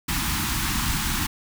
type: band-stop noise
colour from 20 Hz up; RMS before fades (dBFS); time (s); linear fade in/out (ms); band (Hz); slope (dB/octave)
pink; -25; 0.08-1.27; 10; 320 to 840; 48
effects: none